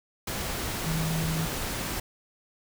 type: tone in noise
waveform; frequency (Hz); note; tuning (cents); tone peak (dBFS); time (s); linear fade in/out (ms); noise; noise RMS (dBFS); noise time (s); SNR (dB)
sine; 160.8; E3; -43; -27; 0.86-1.45; 5; pink; -32; 0.27-2; +2
effects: none